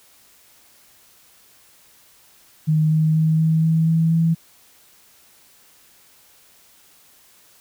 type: tone with pitch steps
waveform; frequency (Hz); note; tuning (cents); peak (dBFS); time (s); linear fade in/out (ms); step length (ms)
sine; 155.56 / 157 / 158.46 / 159.93 / 161.42 / 162.92 / 164.43; D#3 / D#3 / D#3 / D#3 / E3 / E3 / E3; 0 / +16 / +32 / +48 / -36 / -20 / -4; -14; 2.67-4.35; 20; 240
effects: white hiss -53 dBFS RMS until 7.6 s